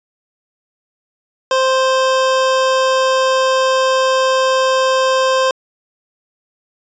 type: tone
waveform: 25% pulse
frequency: 523.3 Hz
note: C5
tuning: in tune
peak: -8 dBFS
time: 1.51-5.51 s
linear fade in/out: 2 ms
effects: resampled to 16000 Hz